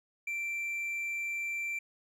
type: tone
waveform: triangle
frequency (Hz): 2349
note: D7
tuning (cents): 0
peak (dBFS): -31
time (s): 0.27-1.79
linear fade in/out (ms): 5
effects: none